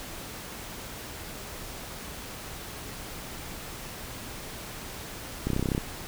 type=clicks; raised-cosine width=3 ms; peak=-14 dBFS; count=11; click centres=5.47 / 5.503 / 5.533 / 5.564 / 5.595 / 5.627 / 5.658 / 5.688 / 5.718 / 5.749 / 5.779 s; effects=pink hiss -40 dBFS RMS until 6.07 s